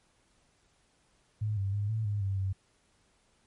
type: tone with pitch steps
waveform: sine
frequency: 106.6 / 98 / 102.5 / 110.5 / 102.9 / 97.5 / 95.9 Hz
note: G#2 / G2 / G#2 / A2 / G#2 / G2 / G2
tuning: +46 / 0 / -22 / +8 / -16 / -9 / -37 cents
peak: -28 dBFS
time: 1.41-2.53 s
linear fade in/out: 10 ms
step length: 160 ms
effects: pink hiss -69 dBFS RMS until 3.46 s + MP3 48 kbps